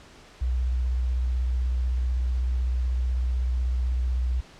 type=tone with vibrato; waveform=sine; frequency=62.2 Hz; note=B1; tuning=13 cents sharp; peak=-22 dBFS; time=0.41-4.41 s; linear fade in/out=10 ms; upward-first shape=triangle; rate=16 Hz; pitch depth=57 cents each way; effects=pink hiss -50 dBFS RMS until 4.59 s + low-pass 6000 Hz 12 dB/octave